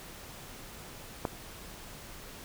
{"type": "click", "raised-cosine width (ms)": 1, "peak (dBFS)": -15, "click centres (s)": 1.252, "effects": ["pink hiss -47 dBFS RMS until 2.44 s"]}